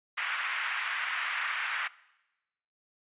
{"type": "band-pass noise", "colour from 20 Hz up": "pink", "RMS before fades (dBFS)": -33, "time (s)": [0.17, 1.88], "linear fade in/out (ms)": 10, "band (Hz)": [1300, 2600], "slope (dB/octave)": 24, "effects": ["noise-tail reverb RT60 1.0 s tail -21 dB re dry", "resampled to 8000 Hz"]}